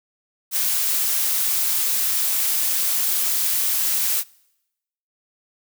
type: noise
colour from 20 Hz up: blue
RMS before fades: -21 dBFS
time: 0.51-4.24 s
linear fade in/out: 50 ms
effects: noise-tail reverb RT60 0.9 s tail -25 dB re dry